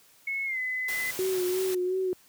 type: tone with pitch glide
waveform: sine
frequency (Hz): 2190 to 2020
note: C#7 to B6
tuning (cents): -22 to +39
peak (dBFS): -28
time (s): 0.27-1.11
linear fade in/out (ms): 5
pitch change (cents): -139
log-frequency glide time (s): 0.45-0.59
type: noise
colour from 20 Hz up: white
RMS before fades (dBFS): -37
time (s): 0.88-1.75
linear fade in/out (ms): 5
type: tone with vibrato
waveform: sine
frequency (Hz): 369.3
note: F#4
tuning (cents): -3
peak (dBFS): -25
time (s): 1.19-2.13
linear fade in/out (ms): 0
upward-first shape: sine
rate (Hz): 2.8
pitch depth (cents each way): 41
effects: white hiss -59 dBFS RMS until 2.28 s + high-pass 80 Hz 12 dB/octave